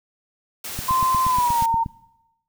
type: noise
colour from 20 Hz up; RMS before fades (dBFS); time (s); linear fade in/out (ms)
white; -32; 0.64-1.66; 5
type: click train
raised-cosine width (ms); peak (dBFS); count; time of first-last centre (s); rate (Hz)
5; -17; 10; 0.79-1.861; 8.4
type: tone with pitch glide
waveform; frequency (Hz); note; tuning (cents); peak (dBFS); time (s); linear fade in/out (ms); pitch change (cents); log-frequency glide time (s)
sine; 1038 to 914.1; C6 to A#5; -14 to -34; -17; 0.88-1.84; 10; -220; 1.24-1.64
effects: noise-tail reverb RT60 0.9 s tail -20 dB re dry